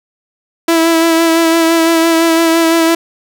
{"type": "tone with vibrato", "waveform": "sawtooth", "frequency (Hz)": 329.6, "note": "E4", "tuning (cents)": 0, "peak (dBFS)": -4, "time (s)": [0.68, 2.95], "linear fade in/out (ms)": 5, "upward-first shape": "sine", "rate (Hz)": 5.9, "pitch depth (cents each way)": 23, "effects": []}